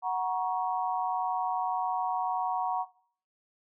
sine chord, F# major, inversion none, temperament equal with one note detuned, 740 / 947 / 1108.7 Hz, F#5 / A#5 / C#6, 0 / +27 / 0 cents, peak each -30 / -30 / -35 dBFS, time 0.02-2.86 s, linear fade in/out 50 ms, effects noise-tail reverb RT60 0.5 s tail -18 dB re dry

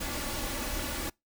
pink noise with comb filter, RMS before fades -34 dBFS, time 0-1.1 s, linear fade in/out 10 ms, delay 3.5 ms, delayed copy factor +0.65, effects noise-tail reverb RT60 0.2 s tail -26 dB re dry

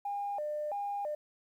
sine tone with vibrato, 697 Hz, F5, 4 cents flat, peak -32 dBFS, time 0.05-1.15 s, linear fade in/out 5 ms, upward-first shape square, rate 1.5 Hz, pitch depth 260 cents each way, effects tanh soft clip ceiling -28 dBFS + 11-bit

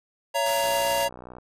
square chord, A# diminished, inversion first, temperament just, 559.4 / 671.3 / 932.3 Hz, C#5 / E5 / A#5, +16 / +31 / 0 cents, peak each -27 / -29 / -27 dBFS, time 0.34-1.09 s, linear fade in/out 20 ms
white noise, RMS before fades -34 dBFS, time 0.46-1.05 s, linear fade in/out 2 ms
click train, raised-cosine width 1 ms, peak -27 dBFS, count 47, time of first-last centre 0.64-1.384 s, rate 61.8 Hz
effects resampled to 32000 Hz

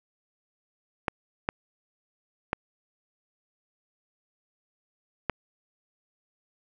clicks, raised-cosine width 0.5 ms, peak -10 dBFS, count 4, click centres 1.082 / 1.489 / 2.531 / 5.297 s, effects none

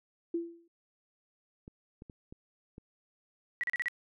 sine tone with exponential decay, 337.9 Hz, E4, 43 cents sharp, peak -27 dBFS, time 0.34-0.68 s, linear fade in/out 5 ms, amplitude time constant 73 ms
clicks, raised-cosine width 3 ms, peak -34 dBFS, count 5, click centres 1.679 / 2.021 / 2.098 / 2.325 / 2.781 s
sine tone bursts, 1932 Hz, B6, 39 cents flat, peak -29 dBFS, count 5, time 3.61-3.883 s, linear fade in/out 0 ms, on 25 ms, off 37 ms
effects none

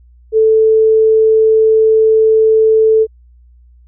sine tone, 440 Hz, A4, in tune, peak -6 dBFS, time 0.32-3.07 s, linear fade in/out 50 ms, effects added 60 Hz sine -41 dBFS peak until 3.87 s

